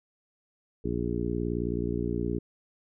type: harmonic tone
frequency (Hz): 59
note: A#1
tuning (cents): +22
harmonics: 1 / 2 / 3 / 4 / 5 / 6 / 7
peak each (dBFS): -35 / -35 / -35 / -35 / -35 / -35 / -35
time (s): 0.84-2.39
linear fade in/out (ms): 10
effects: none